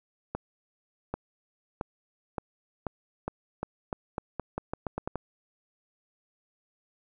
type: accelerating click train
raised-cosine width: 1 ms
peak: -17 dBFS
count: 16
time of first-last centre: 0.35-5.157 s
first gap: 790 ms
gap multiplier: 0.85
effects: none